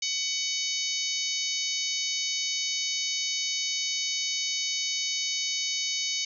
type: harmonic tone with a mistuned harmonic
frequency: 750 Hz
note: F#5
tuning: 23 cents sharp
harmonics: 3 / 4 / 5 / 6 / 7 / 8 / 9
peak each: -35 / -35 / -35 / -35 / -35 / -35 / -35 dBFS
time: 0.02-6.25 s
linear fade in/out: 5 ms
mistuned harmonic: 9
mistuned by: -47 cents
effects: none